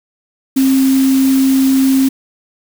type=tone in noise; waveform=sine; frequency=266.5 Hz; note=C4; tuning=32 cents sharp; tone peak=-8 dBFS; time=0.56-2.09 s; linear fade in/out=10 ms; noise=white; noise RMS=-25 dBFS; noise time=0.56-2.09 s; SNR=+14 dB; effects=none